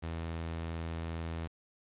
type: tone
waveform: sawtooth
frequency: 82.4 Hz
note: E2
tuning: in tune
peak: -32 dBFS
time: 0.02-1.48 s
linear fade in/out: 20 ms
effects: resampled to 8000 Hz + 10-bit